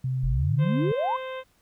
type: tone with pitch glide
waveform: sine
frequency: 129.5 to 147.9 Hz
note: C3 to D3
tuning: -17 to +13 cents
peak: -24 dBFS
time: 0.04-0.92 s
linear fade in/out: 5 ms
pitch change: +230 cents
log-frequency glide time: 0.36-0.52 s
type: exponential sweep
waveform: sine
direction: up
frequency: 38.26 to 1090 Hz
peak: -23 dBFS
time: 0.23-1.17 s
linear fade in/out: 10 ms
type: harmonic tone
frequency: 520 Hz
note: C5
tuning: 11 cents flat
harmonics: 1 / 2 / 3 / 4 / 5 / 6 / 7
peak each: -33 / -39 / -43 / -45 / -47 / -49 / -50 dBFS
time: 0.58-1.44 s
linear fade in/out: 50 ms
effects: pink hiss -65 dBFS RMS until 1.61 s